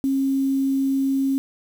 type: tone with quantisation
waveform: sine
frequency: 270.7 Hz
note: C#4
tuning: 41 cents flat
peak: -18 dBFS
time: 0.04-1.38 s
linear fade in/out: 0 ms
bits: 7
effects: none